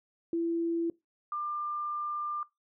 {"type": "tone pair in turn", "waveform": "sine", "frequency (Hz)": [335.2, 1194.5], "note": ["E4", "D6"], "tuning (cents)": [29, 29], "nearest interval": "octave + minor seventh", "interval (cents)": 2200, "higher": "second", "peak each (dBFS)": [-27, -31], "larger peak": "first", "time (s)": [[0.33, 0.9], [1.32, 2.43]], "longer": "second", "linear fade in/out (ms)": 2, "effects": ["noise-tail reverb RT60 0.2 s tail -22 dB re dry"]}